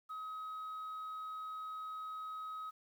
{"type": "tone", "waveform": "sine", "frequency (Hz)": 1270, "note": "D#6", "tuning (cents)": 35, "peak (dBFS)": -39, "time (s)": [0.09, 2.71], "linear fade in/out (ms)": 20, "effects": ["tanh soft clip ceiling -40 dBFS", "11-bit"]}